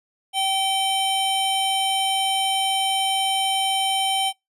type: tone pair together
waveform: square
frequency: 773 / 3092 Hz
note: G5 / G7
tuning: -24 / -24 cents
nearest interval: 2 octaves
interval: 2400 cents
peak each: -23 dBFS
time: 0.33-4.33 s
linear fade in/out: 50 ms
effects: noise-tail reverb RT60 0.2 s tail -26 dB re dry + resampled to 32000 Hz